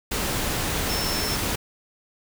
sine tone in noise, 5350 Hz, E8, 25 cents sharp, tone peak -29 dBFS, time 0.89-1.36 s, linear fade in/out 10 ms, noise pink, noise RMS -26 dBFS, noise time 0.11-1.56 s, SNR -6 dB, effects none

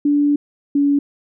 sine tone pair in turn, 290 / 284.5 Hz, D4 / C#4, -22 / +45 cents, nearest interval unison, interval 33 cents, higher first, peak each -12 dBFS, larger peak neither, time 0.05-0.36 / 0.75-0.99 s, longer first, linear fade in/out 5 ms, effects none

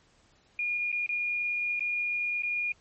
sine tone with dropouts, 2430 Hz, D#7, 42 cents flat, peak -27 dBFS, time 0.59-2.72 s, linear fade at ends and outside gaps 2 ms, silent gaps 0.918-0.926 / 1.063-1.091 / 1.795-1.806 / 2.423-2.433 s, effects pink hiss -64 dBFS RMS until 2.8 s + MP3 32 kbps

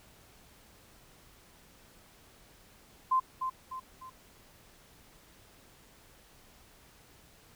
sine tone with echo, 1039 Hz, C6, 12 cents flat, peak -23 dBFS, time 3.11-3.2 s, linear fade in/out 10 ms, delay 300 ms, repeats 3, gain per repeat -7 dB, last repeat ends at 4.1 s, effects pink hiss -59 dBFS RMS until 7.55 s

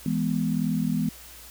sine chord, E major, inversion none, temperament equal, 164.81 / 207.7 / 246.9 Hz, E3 / G#3 / B3, 0 / 0 / 0 cents, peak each -27 dBFS, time 0.06-1.09 s, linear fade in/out 2 ms, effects added 60 Hz sine -51 dBFS peak until 1.5 s + white hiss -46 dBFS RMS until 1.5 s

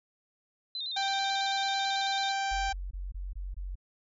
sine tone with vibrato, 3851 Hz, B7, 44 cents flat, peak -33 dBFS, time 0.75-2.32 s, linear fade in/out 2 ms, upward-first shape square, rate 9.1 Hz, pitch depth 82 cents each way
harmonic tone, 784 Hz, G5, in tune, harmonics 1 / 2 / 3 / 4 / 5 / 6 / 7 / 8 / 9, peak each -30 / -36 / -40 / -42 / -44 / -46 / -47 / -48 / -49 dBFS, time 0.96-2.73 s, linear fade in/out 10 ms
sine tone bursts, 46.09 Hz, F#1, 6 cents flat, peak -34 dBFS, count 6, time 2.51-3.755 s, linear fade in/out 10 ms, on 190 ms, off 21 ms
effects none

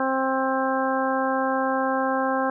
harmonic tone, 264.4 Hz, C4, 18 cents sharp, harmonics 1 / 2 / 3 / 4 / 5 / 6, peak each -27 / -26 / -27 / -28 / -32 / -31 dBFS, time 0-2.5 s, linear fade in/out 2 ms, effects none

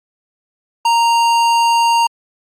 sine tone with hard clipping, 930 Hz, A#5, 4 cents flat, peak -12 dBFS, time 0.85-2.07 s, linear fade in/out 5 ms, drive 15 dB, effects Opus 48 kbps

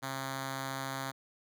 5% pulse tone with notch filter, 134.4 Hz, C3, 47 cents sharp, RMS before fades -38 dBFS, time 0.02-1.12 s, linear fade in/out 20 ms, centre 440 Hz, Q 1.7, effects none

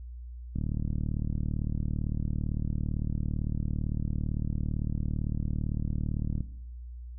click train, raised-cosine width 5 ms, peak -19 dBFS, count 222, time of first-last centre 0.56-6.407 s, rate 37.8 Hz, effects noise-tail reverb RT60 0.9 s tail -18 dB re dry + added 60 Hz sine -39 dBFS peak until 7.18 s

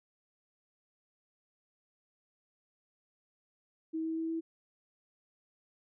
sine tone with pitch steps, 320.9 / 322.9 / 325 / 327.1 Hz, E4 / E4 / E4 / E4, -46 / -36 / -24 / -13 cents, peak -32 dBFS, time 3.93-4.41 s, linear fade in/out 20 ms, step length 120 ms, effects none

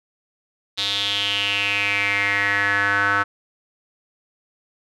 square tone with band-pass filter sweep, 100.7 Hz, G2, 47 cents sharp, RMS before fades -21 dBFS, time 0.77-3.24 s, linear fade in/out 20 ms, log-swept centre 3800 to 1400 Hz, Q 6, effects none

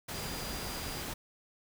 sine tone in noise, 4830 Hz, D8, 48 cents sharp, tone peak -46 dBFS, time 0.14-1.02 s, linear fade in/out 10 ms, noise pink, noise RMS -39 dBFS, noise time 0.08-1.14 s, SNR -10 dB, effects none

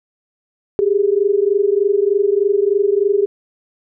sine tone pair together, 392 / 415.3 Hz, G4 / G#4, 0 / 0 cents, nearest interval minor second, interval 100 cents, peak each -15 dBFS, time 0.79-3.26 s, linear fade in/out 0 ms, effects none

